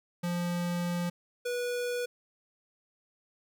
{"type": "tone pair in turn", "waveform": "square", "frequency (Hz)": [174.61, 487.8], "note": ["F3", "B4"], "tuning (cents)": [0, -21], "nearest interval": "octave + tritone", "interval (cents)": 1779, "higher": "second", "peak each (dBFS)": [-30, -31], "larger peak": "first", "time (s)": [[0.23, 1.1], [1.45, 2.06]], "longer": "first", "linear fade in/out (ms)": 10, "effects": ["12-bit"]}